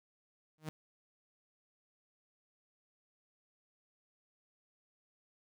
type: tone with exponential growth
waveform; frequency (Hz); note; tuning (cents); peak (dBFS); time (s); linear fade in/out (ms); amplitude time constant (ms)
sawtooth; 155.56; D#3; 0; -32; 0.58-0.69; 0; 22
effects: none